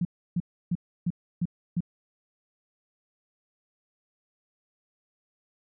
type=tone bursts; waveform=sine; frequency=174.4 Hz; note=F3; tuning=2 cents flat; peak=-23 dBFS; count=6; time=0.01-1.806 s; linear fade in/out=5 ms; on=41 ms; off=310 ms; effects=none